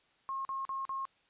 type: tone bursts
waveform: sine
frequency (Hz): 1077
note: C6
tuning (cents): +50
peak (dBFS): -34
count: 4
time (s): 0.29-1.053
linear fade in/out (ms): 0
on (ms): 160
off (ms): 41
effects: white hiss -69 dBFS RMS until 1.29 s + resampled to 8000 Hz